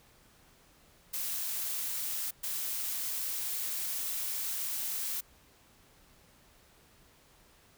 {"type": "noise bursts at uneven times", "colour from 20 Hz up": "blue", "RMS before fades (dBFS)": -35, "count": 2, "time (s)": [[1.13, 2.31], [2.43, 5.21]], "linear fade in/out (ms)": 10, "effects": ["pink hiss -62 dBFS RMS until 7.77 s"]}